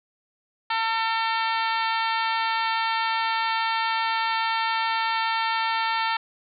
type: harmonic tone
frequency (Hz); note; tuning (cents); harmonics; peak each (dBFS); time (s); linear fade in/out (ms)
450.6; A4; +41; 2 / 3 / 4 / 5 / 6 / 7 / 8 / 9 / 10; -25 / -29 / -31 / -33 / -35 / -36 / -37 / -38 / -39; 0.7-6.17; 5
effects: none